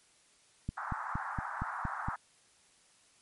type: click train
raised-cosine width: 5 ms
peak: -22 dBFS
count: 7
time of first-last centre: 0.69-2.085 s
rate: 4.3 Hz
type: band-pass noise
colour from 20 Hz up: pink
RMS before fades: -39 dBFS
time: 0.77-2.16 s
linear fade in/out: 5 ms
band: 800 to 1600 Hz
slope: 48 dB/octave
effects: white hiss -65 dBFS RMS until 3.21 s + MP3 48 kbps

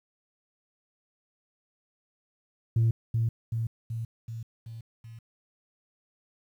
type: tone with echo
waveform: sine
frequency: 114.1 Hz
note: A#2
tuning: 37 cents flat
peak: -18 dBFS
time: 2.76-2.91 s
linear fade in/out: 5 ms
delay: 380 ms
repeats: 6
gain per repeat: -4 dB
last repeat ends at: 5.19 s
effects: tanh soft clip ceiling -18 dBFS + 10-bit

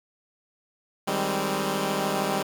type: chord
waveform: 10% pulse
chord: Ab major seventh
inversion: second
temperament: equal with one note detuned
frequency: 155.56 / 194.64 / 207.7 / 261.6 Hz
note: Eb3 / G3 / Ab3 / C4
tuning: 0 / -12 / 0 / 0 cents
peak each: -24 / -19 / -24 / -24 dBFS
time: 1.07-2.43 s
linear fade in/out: 10 ms
effects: 8-bit

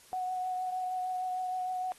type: tone with vibrato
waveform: sine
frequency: 738 Hz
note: F#5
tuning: 5 cents flat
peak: -31 dBFS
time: 0.13-1.92 s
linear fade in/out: 0 ms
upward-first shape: sine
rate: 6.5 Hz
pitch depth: 13 cents each way
effects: white hiss -58 dBFS RMS until 1.98 s + AAC 32 kbps

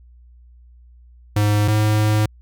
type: tone pair in turn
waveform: square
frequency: 104.4 / 106.84 Hz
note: G#2 / G#2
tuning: +10 / +50 cents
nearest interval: unison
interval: 40 cents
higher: second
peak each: -15 dBFS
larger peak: neither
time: 1.36-1.68 / 1.68-2.26 s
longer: second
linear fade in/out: 5 ms
effects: added 60 Hz sine -44 dBFS peak until 2.41 s

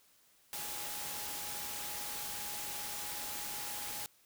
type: tone in noise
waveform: sine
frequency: 830.6 Hz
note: G#5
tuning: in tune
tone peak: -50 dBFS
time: 0.53-4.06 s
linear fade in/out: 0 ms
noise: white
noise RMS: -41 dBFS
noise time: 0.53-4.06 s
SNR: -12 dB
effects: white hiss -67 dBFS RMS until 4.25 s

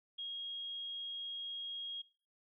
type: tone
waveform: sine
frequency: 3272 Hz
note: G#7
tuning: 26 cents flat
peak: -40 dBFS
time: 0.18-2.02 s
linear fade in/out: 10 ms
effects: noise-tail reverb RT60 0.4 s tail -19 dB re dry

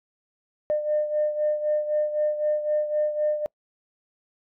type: beating tone pair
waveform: sine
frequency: 602 / 605.9 Hz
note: D5 / D#5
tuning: +43 / -46 cents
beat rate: 3.9 Hz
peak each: -22 / -28 dBFS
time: 0.7-3.46 s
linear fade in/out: 0 ms
effects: noise-tail reverb RT60 0.1 s tail -26 dB re dry + tanh soft clip ceiling -15 dBFS

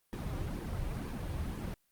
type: noise with flanger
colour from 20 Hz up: brown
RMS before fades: -37 dBFS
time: 0.13-1.74 s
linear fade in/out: 0 ms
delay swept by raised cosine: 1.4 to 4.6 ms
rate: 2.1 Hz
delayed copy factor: -0.7
effects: white hiss -75 dBFS RMS until 1.91 s + Opus 32 kbps

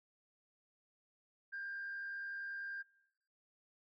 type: tone with frequency modulation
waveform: sine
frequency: 1596 Hz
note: G6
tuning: 31 cents sharp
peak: -40 dBFS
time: 1.52-2.83 s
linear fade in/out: 20 ms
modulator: 70.5 Hz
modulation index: 0.44
effects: noise-tail reverb RT60 1.0 s tail -26 dB re dry + tanh soft clip ceiling -37 dBFS

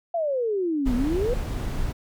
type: exponential two-way sweep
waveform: sine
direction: down then up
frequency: 700 to 236.3 to 513 Hz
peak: -22 dBFS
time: 0.14-1.34 s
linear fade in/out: 5 ms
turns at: 0.95 s
type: noise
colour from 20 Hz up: brown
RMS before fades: -27 dBFS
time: 0.85-1.93 s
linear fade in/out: 20 ms
effects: none

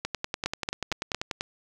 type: two click trains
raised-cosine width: 0.2 ms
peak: -10 / -12 dBFS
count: 4 / 15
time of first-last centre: 0.46-1.146 / 0.05-1.409 s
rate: 4.37 / 10.3 Hz
effects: none

